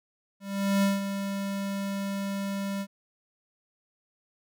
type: tone with ADSR envelope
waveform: square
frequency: 197.6 Hz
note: G3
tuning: 14 cents sharp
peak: -21 dBFS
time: 0.4-2.87 s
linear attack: 430 ms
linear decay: 170 ms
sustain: -9 dB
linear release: 61 ms
effects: none